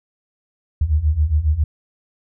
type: beating tone pair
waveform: sine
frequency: 72.1 / 79.4 Hz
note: D2 / D#2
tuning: -31 / +36 cents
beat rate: 7.3 Hz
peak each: -19 / -16 dBFS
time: 0.81-1.64 s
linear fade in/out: 5 ms
effects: none